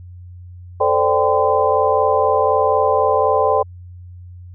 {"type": "tone cluster", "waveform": "sine", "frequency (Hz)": [440.6, 522, 586, 785, 1023], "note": ["A4", "C5", "D5", "G5", "C6"], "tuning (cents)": [2, -4, -4, 2, -39], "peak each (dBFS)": -19, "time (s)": [0.8, 3.63], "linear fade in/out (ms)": 10, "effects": ["added 89 Hz sine -34 dBFS peak until 4.54 s"]}